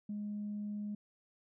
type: tone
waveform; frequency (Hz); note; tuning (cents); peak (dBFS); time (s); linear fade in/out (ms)
sine; 207.7; G#3; 0; -36; 0.09-0.95; 5
effects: tanh soft clip ceiling -33 dBFS